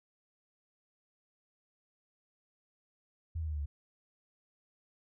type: tone with pitch steps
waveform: sine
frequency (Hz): 82.1 / 79.35 / 76.69 / 74.12 / 71.64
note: E2 / D#2 / D#2 / D2 / D2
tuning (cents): -6 / +35 / -24 / +17 / -42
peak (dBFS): -33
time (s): 3.35-3.66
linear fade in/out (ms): 10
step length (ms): 62
effects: none